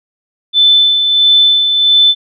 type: tone with tremolo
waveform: sine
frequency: 3520 Hz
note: A7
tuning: in tune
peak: -4 dBFS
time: 0.53-2.15 s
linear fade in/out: 50 ms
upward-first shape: sine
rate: 1.5 Hz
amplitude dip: 45%
effects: none